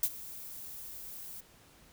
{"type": "noise with ADSR envelope", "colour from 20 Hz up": "violet", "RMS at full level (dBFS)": -26, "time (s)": [0.03, 1.41], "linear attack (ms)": 3, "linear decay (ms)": 53, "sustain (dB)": -19, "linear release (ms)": 9, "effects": ["pink hiss -60 dBFS RMS until 1.92 s"]}